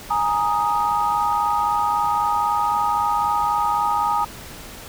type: chord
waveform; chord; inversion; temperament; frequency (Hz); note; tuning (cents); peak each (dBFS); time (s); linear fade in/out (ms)
sine; Ab suspended second; none; just; 830.6 / 934.4 / 1245.9; Ab5 / Bb5 / Eb6; 0 / +4 / +2; -22; 0.1-4.25; 10
effects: pink hiss -38 dBFS RMS until 4.88 s